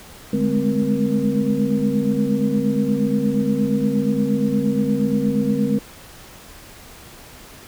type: tone cluster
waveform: sine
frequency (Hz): 147.8 / 206.9 / 215.4 / 259.5 / 474.7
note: D3 / G#3 / A3 / C4 / A#4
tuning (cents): +11 / -6 / -37 / -14 / +31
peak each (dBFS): -27 / -21 / -22 / -22 / -26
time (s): 0.33-5.79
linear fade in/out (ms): 5
effects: pink hiss -42 dBFS RMS until 7.67 s